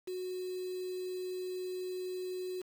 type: tone with quantisation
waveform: sine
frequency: 367.4 Hz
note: F#4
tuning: 12 cents flat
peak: -36 dBFS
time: 0.07-2.62 s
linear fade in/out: 10 ms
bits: 8
effects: none